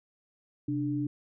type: tone pair together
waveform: sine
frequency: 130.99 / 294.8 Hz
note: C3 / D4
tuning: +2 / +7 cents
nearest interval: octave + major second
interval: 1405 cents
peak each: -33 / -29 dBFS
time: 0.68-1.07 s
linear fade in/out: 5 ms
effects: none